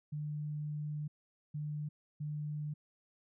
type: tone bursts at uneven times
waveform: sine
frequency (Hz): 149.6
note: D3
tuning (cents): +32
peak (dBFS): -36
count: 3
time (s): 0.12-1.08 / 1.54-1.89 / 2.2-2.74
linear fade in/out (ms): 10
effects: none